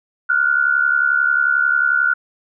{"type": "tone pair together", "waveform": "sine", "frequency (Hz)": [1408.8, 1480], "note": ["F6", "F#6"], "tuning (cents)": [15, 0], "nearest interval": "minor second", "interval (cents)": 85, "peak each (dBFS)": -16, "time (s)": [0.29, 2.14], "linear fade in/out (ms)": 10, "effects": []}